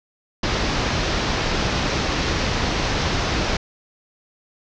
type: low-pass noise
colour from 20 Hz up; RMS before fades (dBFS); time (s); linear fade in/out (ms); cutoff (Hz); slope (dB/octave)
pink; -22; 0.43-3.57; 5; 6000; 48
effects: none